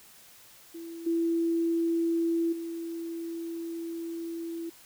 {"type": "tone with level steps", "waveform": "sine", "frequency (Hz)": 333.6, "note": "E4", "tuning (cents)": 21, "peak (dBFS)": [-38, -24, -33], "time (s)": [0.74, 4.7], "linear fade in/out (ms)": 10, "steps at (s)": [1.06, 2.52], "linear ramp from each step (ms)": 10, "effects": ["white hiss -54 dBFS RMS until 4.85 s"]}